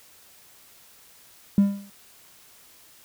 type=tone with exponential decay; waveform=triangle; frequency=199.9 Hz; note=G3; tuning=34 cents sharp; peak=-8 dBFS; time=1.58-1.9 s; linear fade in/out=2 ms; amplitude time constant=69 ms; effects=tanh soft clip ceiling -10 dBFS + white hiss -53 dBFS RMS until 3.04 s